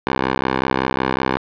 10% pulse tone with band-pass filter, 65.41 Hz, C2, in tune, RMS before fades -20 dBFS, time 0.07-1.37 s, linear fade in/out 0 ms, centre 1000 Hz, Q 0.69, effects resampled to 11025 Hz + 7-bit

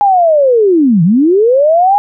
sine linear two-way sweep, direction down then up, 830.6 to 155.56 to 830.6 Hz, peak -5 dBFS, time 0.01-1.98 s, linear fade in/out 0 ms, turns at 1.03 s, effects none

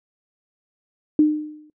sine tone with exponential decay, 303.7 Hz, D#4, 42 cents flat, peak -9 dBFS, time 1.19-1.7 s, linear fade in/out 2 ms, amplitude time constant 110 ms, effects noise-tail reverb RT60 0.1 s tail -24 dB re dry

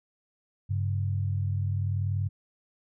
sine tone pair together, 98 / 138.59 Hz, G2 / C#3, 0 / 0 cents, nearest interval tritone, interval 600 cents, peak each -26 / -33 dBFS, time 0.69-2.29 s, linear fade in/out 20 ms, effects none

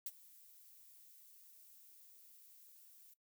violet noise with ADSR envelope, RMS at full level -40 dBFS, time 0.06-3.14 s, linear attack 4 ms, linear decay 38 ms, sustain -22 dB, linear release 7 ms, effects noise-tail reverb RT60 0.1 s tail -17 dB re dry

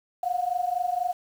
sine tone pair together, 706.9 / 731 Hz, F5 / F#5, +21 / -21 cents, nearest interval minor second, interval 58 cents, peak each -27 dBFS, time 0.23-1.13 s, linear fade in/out 5 ms, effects 8-bit

